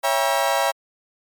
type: chord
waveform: 35% pulse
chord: C# diminished seventh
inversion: none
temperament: just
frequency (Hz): 554.4 / 665.2 / 798.3 / 957.9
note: C#5 / E5 / G5 / Bb5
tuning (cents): 0 / +16 / +31 / +47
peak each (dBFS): -22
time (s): 0.03-0.72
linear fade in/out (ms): 20
effects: MP3 96 kbps